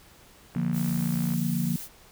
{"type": "click train", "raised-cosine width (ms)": 0.5, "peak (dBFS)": -28, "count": 49, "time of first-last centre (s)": [0.55, 1.337], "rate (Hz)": 61}
{"type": "chord", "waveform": "sine", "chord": "Bb major", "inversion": "first", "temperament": "equal", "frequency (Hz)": [146.83, 174.61, 233.1], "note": ["D3", "F3", "Bb3"], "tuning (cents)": [0, 0, 0], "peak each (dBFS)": [-30, -27, -29], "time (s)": [0.56, 1.76], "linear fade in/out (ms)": 2}
{"type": "noise", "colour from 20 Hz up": "blue", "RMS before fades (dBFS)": -39, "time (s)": [0.72, 1.89], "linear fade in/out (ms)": 50}
{"effects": ["pink hiss -54 dBFS RMS until 2.11 s"]}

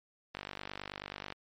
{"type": "click train", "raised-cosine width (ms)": 0.3, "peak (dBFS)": -23, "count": 49, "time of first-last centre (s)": [0.35, 1.324], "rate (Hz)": 49.3, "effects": ["MP3 48 kbps"]}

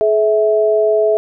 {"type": "tone pair together", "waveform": "sine", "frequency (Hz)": [426.2, 652.7], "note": ["G#4", "E5"], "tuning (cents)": [45, -17], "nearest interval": "perfect fifth", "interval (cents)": 738, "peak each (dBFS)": -13, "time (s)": [0.01, 1.17], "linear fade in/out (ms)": 0, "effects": []}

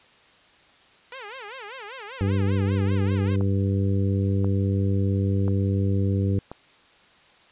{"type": "tone with vibrato", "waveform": "10% pulse", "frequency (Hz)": 466.2, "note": "A#4", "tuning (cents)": 0, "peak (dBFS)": -28, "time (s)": [1.12, 3.36], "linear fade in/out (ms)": 2, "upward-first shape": "sine", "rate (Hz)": 5.1, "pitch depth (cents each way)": 250}
{"type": "harmonic tone", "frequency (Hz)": 98, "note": "G2", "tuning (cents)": 0, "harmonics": [1, 2, 3, 4, 5], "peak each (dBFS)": [-21, -27, -31, -33, -35], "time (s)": [2.21, 6.39], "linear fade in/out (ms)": 0}
{"type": "click train", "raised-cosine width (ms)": 1, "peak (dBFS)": -21, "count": 4, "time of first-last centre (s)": [3.41, 6.516], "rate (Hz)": 0.966}
{"effects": ["white hiss -55 dBFS RMS until 7.51 s", "resampled to 8000 Hz"]}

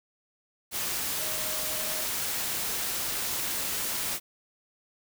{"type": "tone in noise", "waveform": "sine", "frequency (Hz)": 622.3, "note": "D#5", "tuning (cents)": 0, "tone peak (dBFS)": -42, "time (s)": [1.17, 2.06], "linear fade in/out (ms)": 50, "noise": "white", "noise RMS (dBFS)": -31, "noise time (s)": [0.71, 4.2], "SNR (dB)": -14, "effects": []}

